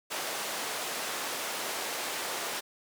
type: band-pass noise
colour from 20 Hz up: pink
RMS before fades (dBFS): -35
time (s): 0.1-2.61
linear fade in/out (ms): 20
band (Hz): 480 to 14000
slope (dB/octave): 12
effects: none